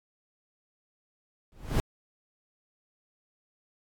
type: noise with exponential growth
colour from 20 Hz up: brown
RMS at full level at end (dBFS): -20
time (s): 1.52-1.8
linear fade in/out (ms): 0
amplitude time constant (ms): 60
effects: AAC 64 kbps